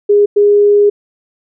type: tone bursts at uneven times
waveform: sine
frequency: 410.6 Hz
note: G#4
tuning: 20 cents flat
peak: -5 dBFS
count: 2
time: 0.09-0.26 / 0.36-0.9 s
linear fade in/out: 10 ms
effects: none